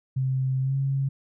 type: tone with pitch glide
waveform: sine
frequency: 131.5 to 136.37 Hz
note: C3 to C#3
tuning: +9 to -28 cents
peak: -22 dBFS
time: 0.16-1.09 s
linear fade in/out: 10 ms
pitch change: +63 cents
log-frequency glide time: 0.61-0.75 s
effects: none